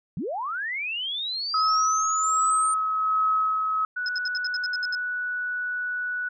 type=linear sweep; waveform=sine; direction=up; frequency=130 to 8870 Hz; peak=-27 dBFS; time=0.17-2.74 s; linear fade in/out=2 ms
type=tone with tremolo; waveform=sine; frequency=1281 Hz; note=E6; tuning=50 cents flat; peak=-19 dBFS; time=1.54-3.85 s; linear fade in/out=2 ms; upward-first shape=sine; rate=1.3 Hz; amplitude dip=35%
type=tone; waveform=sine; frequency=1476 Hz; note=F#6; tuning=5 cents flat; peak=-26 dBFS; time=3.96-6.29 s; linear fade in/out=10 ms
type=tone bursts; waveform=sine; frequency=5130 Hz; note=E8; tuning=48 cents flat; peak=-27 dBFS; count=10; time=4.06-4.951 s; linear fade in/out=2 ms; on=27 ms; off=69 ms
effects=none